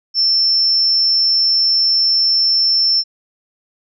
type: tone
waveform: sine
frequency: 5360 Hz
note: E8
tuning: 28 cents sharp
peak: -11 dBFS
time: 0.14-3.04 s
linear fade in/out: 50 ms
effects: none